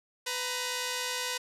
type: tone pair together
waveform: 5% pulse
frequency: 500 / 941.3 Hz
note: B4 / A#5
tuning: +21 / +17 cents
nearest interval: major seventh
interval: 1096 cents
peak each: -21 / -23 dBFS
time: 0.26-1.38 s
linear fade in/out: 10 ms
effects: low-pass 11000 Hz 12 dB/octave